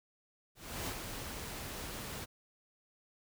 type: noise with ADSR envelope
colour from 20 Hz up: pink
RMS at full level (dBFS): -38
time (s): 0.55-2.26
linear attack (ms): 320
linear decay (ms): 75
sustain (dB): -5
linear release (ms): 27
effects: none